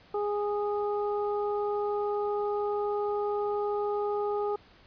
harmonic tone, 412.8 Hz, G#4, 10 cents flat, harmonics 1 / 2 / 3, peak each -28 / -34 / -38 dBFS, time 0.14-4.56 s, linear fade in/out 5 ms, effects pink hiss -57 dBFS RMS until 4.86 s + resampled to 11025 Hz

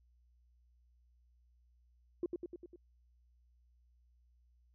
sine tone with echo, 349.2 Hz, F4, in tune, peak -31 dBFS, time 2.23-2.26 s, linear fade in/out 2 ms, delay 100 ms, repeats 5, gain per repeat -4 dB, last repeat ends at 2.76 s, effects tanh soft clip ceiling -27 dBFS + added 60 Hz sine -66 dBFS peak until 4.74 s

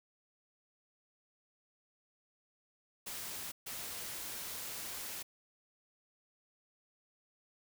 white noise bursts at uneven times, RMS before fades -43 dBFS, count 2, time 3.06-3.52 / 3.66-5.23 s, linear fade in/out 10 ms, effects none

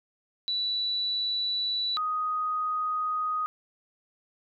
sine tone pair in turn, 3951 / 1247.5 Hz, B7 / D#6, 0 / +4 cents, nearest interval octave + minor sixth, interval 1996 cents, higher first, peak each -26 dBFS, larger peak neither, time 0.48-1.97 / 1.97-3.46 s, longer neither, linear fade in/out 0 ms, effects none

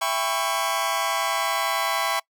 sawtooth chord, C# half-diminished seventh, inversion first, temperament just, 665.2 / 798.3 / 997.9 / 1108.7 Hz, E5 / G5 / B5 / C#6, +16 / +31 / +18 / 0 cents, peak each -25 / -25 / -25 / -23 dBFS, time 0.01-2.2 s, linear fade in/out 10 ms, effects noise-tail reverb RT60 0.1 s tail -24 dB re dry

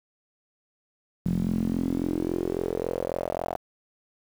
sawtooth tone with band-pass filter sweep, 43.65 Hz, F1, in tune, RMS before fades -28 dBFS, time 1.25-3.57 s, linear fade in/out 10 ms, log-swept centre 180 to 720 Hz, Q 4.7, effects 8-bit

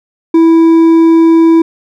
triangle tone with hard clipping, 328.6 Hz, E4, 5 cents flat, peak -4 dBFS, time 0.34-1.62 s, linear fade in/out 5 ms, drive 7 dB, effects none

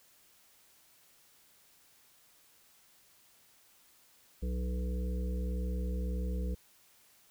harmonic tone with a mistuned harmonic, 61.74 Hz, B1, in tune, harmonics 1 / 3 / 5 / 7 / 8, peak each -32 / -40 / -49 / -48 / -47 dBFS, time 4.42-6.55 s, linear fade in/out 10 ms, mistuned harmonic 5, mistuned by -18 cents, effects white hiss -64 dBFS RMS until 7.3 s

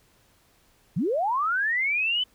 sine linear sweep, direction up, 130.5 to 3055 Hz, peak -22 dBFS, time 0.96-2.24 s, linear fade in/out 10 ms, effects pink hiss -62 dBFS RMS until 2.34 s

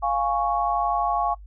sine chord, Db major, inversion first, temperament equal, 698.5 / 830.6 / 1108.7 Hz, F5 / Ab5 / Db6, 0 / 0 / 0 cents, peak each -25 dBFS, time 0.02-1.35 s, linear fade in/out 20 ms, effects noise-tail reverb RT60 0.1 s tail -22 dB re dry + added 50 Hz sine -40 dBFS peak until 1.46 s

